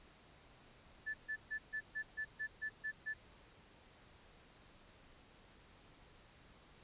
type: tone bursts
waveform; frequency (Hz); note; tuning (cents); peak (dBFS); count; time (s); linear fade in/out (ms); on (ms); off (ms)
sine; 1746; A6; -14; -38; 10; 1.06-3.14; 20; 82; 140
effects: pink hiss -63 dBFS RMS until 6.83 s + resampled to 8000 Hz